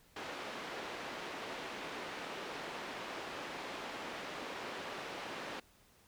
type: band-pass noise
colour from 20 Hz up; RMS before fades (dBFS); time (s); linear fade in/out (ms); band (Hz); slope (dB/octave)
pink; -44; 0.16-5.6; 5; 330 to 3300; 12
effects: pink hiss -66 dBFS RMS until 6.07 s